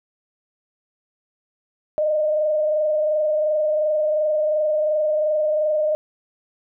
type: tone with frequency modulation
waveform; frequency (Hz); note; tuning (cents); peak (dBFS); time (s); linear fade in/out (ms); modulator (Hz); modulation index
sine; 612; D#5; -29; -17; 1.98-5.95; 0; 22.8; 0.6
effects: none